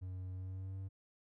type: tone with pitch glide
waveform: triangle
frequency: 92.5 to 95.93 Hz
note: F#2 to G2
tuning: 0 to -37 cents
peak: -39 dBFS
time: 0.01-0.89 s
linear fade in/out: 20 ms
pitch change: +63 cents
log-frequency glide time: 0.33-0.78 s
effects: none